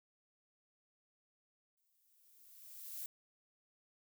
violet noise with exponential growth, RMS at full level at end -43 dBFS, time 1.77-3.06 s, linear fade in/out 2 ms, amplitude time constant 280 ms, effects none

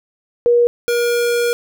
sine / square tone pair in turn, 478.2 / 476.5 Hz, A#4 / A#4, +44 / +38 cents, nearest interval unison, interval 6 cents, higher first, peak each -9 / -15 dBFS, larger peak first, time 0.46-0.67 / 0.88-1.53 s, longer second, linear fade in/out 0 ms, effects none

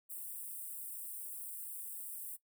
white high-pass noise, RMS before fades -45 dBFS, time 0.09-2.37 s, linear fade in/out 20 ms, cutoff 8100 Hz, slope 96 dB/octave, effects noise-tail reverb RT60 0.1 s tail -17 dB re dry

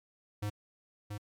square tone with echo, 103.83 Hz, G#2, in tune, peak -33 dBFS, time 0.42-0.5 s, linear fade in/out 10 ms, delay 680 ms, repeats 1, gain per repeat -5 dB, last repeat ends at 1.18 s, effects MP3 96 kbps

